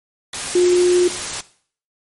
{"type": "tone in noise", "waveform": "sine", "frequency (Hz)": 357.2, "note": "F4", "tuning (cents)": 39, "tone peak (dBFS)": -10, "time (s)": [0.55, 1.08], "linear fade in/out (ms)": 5, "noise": "white", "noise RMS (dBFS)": -25, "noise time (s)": [0.33, 1.41], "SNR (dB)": 12, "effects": ["noise-tail reverb RT60 0.5 s tail -17 dB re dry", "MP3 48 kbps"]}